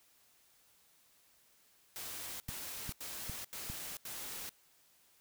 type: noise bursts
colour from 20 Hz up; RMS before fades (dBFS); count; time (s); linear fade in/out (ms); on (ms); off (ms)
white; -44; 5; 1.96-4.492; 0; 440; 83
type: click train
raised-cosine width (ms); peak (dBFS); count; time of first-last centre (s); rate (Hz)
5; -30; 4; 2.49-3.7; 2.48
effects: white hiss -68 dBFS RMS until 5.2 s